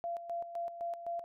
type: tone with tremolo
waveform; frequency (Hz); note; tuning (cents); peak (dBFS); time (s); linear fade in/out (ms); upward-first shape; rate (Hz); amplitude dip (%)
sine; 685; F5; -34; -34; 0.04-1.24; 0; square; 3.9; 65
effects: none